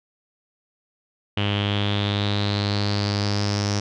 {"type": "tone with low-pass filter sweep", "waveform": "sawtooth", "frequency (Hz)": 102, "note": "G#2", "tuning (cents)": -31, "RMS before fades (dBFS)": -23, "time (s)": [1.37, 3.8], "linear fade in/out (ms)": 5, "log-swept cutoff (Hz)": [3000, 5600], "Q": 6.7, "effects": []}